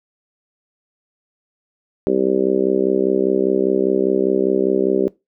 harmonic tone, 65 Hz, C2, 11 cents flat, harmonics 3 / 4 / 5 / 6 / 7 / 8 / 9, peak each -25 / -24 / -21 / -17 / -24 / -26 / -27 dBFS, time 2.07-5.08 s, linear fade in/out 0 ms, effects noise-tail reverb RT60 0.2 s tail -20 dB re dry

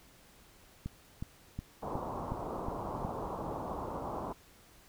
click train, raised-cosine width 5 ms, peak -25 dBFS, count 7, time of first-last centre 0.86-3.05 s, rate 2.74 Hz
white low-pass noise, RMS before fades -39 dBFS, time 1.82-4.33 s, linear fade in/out 10 ms, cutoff 1100 Hz, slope 48 dB/octave
effects pink hiss -60 dBFS RMS until 4.88 s

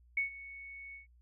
sine tone with ADSR envelope, 2217 Hz, C#7, in tune, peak -27 dBFS, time 0.17-1.07 s, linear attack 5 ms, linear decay 120 ms, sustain -18 dB, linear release 130 ms, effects added 60 Hz sine -60 dBFS peak until 1.21 s

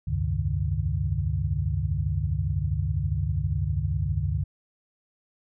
sine tone cluster, 70.6 / 85.7 / 98.1 / 132.2 / 150.2 Hz, C#2 / F2 / G2 / C3 / D3, +32 / -32 / +2 / +18 / +39 cents, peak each -29 / -32 / -28 / -33 / -30 dBFS, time 0.07-4.44 s, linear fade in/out 10 ms, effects none

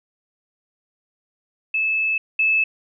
sine tone pair in turn, 2610 / 2610 Hz, E7 / E7, -18 / -18 cents, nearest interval unison, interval 0 cents, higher neither, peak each -18 / -15 dBFS, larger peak second, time 1.74-2.18 / 2.39-2.64 s, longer first, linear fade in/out 5 ms, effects none

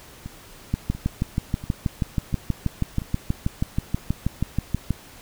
two click trains, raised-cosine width 5 ms, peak -21 / -9 dBFS, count 5 / 27, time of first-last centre 0.26-3.019 / 0.74-4.907 s, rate 1.45 / 6.24 Hz, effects pink hiss -46 dBFS RMS until 5.21 s

